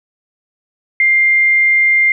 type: tone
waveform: sine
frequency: 2100 Hz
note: C7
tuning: 6 cents sharp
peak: -8 dBFS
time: 1-2.12 s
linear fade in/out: 2 ms
effects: none

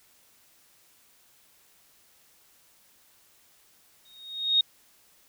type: tone with exponential growth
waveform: sine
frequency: 3729 Hz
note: A#7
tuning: in tune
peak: -16 dBFS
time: 4.05-4.61 s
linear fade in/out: 5 ms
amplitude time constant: 120 ms
effects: white hiss -61 dBFS RMS until 5.28 s

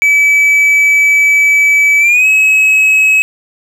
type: tone with pitch glide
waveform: triangle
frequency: 2296 to 2562 Hz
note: D7 to E7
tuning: -40 to -50 cents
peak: -4 dBFS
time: 0.02-3.22 s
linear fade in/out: 0 ms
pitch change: +190 cents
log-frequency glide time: 1.99-2.26 s
effects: none

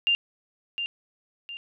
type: tone with echo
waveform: sine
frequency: 2794 Hz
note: F7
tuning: in tune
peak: -19 dBFS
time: 0.07-0.15 s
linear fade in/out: 0 ms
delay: 710 ms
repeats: 2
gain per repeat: -8 dB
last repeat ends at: 1.57 s
effects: none

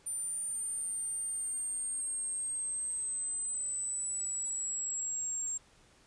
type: linear sweep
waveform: sine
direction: down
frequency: 9160 to 7459 Hz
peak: -33 dBFS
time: 0.06-5.58 s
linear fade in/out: 10 ms
effects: pink hiss -63 dBFS RMS until 6.06 s + resampled to 22050 Hz

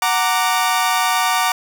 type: chord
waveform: sawtooth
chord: Gb augmented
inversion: none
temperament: equal with one note detuned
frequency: 740 / 927.5 / 1174.7 Hz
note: Gb5 / Bb5 / D6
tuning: 0 / -9 / 0 cents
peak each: -16 dBFS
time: 0.02-1.52 s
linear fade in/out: 2 ms
effects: none

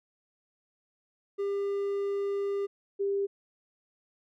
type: tone pair in turn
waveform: triangle / sine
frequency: 399.8 / 397.8 Hz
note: G4 / G4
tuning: +34 / +25 cents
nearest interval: unison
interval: 9 cents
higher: first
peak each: -26 dBFS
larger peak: neither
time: 1.38-2.67 / 2.99-3.27 s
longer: first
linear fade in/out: 20 ms
effects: none

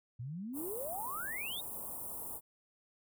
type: exponential sweep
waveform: sine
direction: up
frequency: 112.4 to 3813 Hz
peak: -39 dBFS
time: 0.19-1.61 s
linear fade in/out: 10 ms
type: band-stop noise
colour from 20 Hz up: white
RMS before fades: -43 dBFS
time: 0.53-2.41 s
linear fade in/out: 50 ms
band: 1100 to 8800 Hz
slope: 48 dB/octave
effects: none

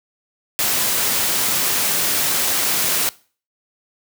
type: noise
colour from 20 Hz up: white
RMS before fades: -19 dBFS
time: 0.59-3.09 s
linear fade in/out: 0 ms
effects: noise-tail reverb RT60 0.4 s tail -21 dB re dry + high-pass 100 Hz 12 dB/octave

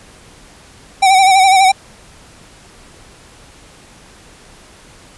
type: tone with vibrato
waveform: square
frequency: 765 Hz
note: G5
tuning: 42 cents flat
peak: -7 dBFS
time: 1.02-1.72 s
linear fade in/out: 10 ms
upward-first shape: sine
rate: 12 Hz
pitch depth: 56 cents each way
effects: pink hiss -42 dBFS RMS until 5.17 s + resampled to 24000 Hz

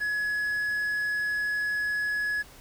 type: tone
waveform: triangle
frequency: 1689 Hz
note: G#6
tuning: 29 cents sharp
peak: -24 dBFS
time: 0-2.43 s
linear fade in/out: 20 ms
effects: pink hiss -51 dBFS RMS until 2.6 s

